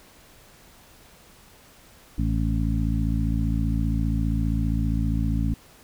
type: harmonic tone with a mistuned harmonic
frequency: 55.1 Hz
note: A1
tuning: 3 cents sharp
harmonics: 1 / 2 / 3 / 4 / 5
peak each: -24 / -27 / -29 / -30 / -31 dBFS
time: 2.18-5.54 s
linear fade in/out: 5 ms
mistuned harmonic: 5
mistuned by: +27 cents
effects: pink hiss -52 dBFS RMS until 5.83 s